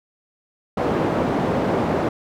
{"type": "band-pass noise", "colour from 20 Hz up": "white", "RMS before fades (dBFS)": -21, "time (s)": [0.77, 2.09], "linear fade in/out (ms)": 5, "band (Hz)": [110, 580], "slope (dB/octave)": 12, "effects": []}